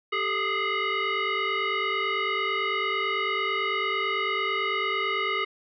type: tone with frequency modulation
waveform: sine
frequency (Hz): 440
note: A4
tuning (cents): 0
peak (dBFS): -24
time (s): 0.12-5.45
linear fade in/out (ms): 10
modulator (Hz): 831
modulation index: 3
effects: none